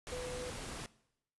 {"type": "tone in noise", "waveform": "sine", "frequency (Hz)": 498.6, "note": "B4", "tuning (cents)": 16, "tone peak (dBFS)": -40, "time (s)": [0.12, 0.5], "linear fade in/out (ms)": 0, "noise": "pink", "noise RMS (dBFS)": -44, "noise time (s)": [0.07, 0.86], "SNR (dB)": 1, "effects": ["noise-tail reverb RT60 0.8 s tail -20 dB re dry", "resampled to 24000 Hz"]}